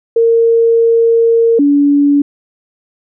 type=tone pair in turn; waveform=sine; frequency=460 / 286.2 Hz; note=A#4 / D4; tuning=-23 / -45 cents; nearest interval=minor sixth; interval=822 cents; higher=first; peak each=-6 dBFS; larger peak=neither; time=0.16-1.59 / 1.59-2.22 s; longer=first; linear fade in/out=5 ms; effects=none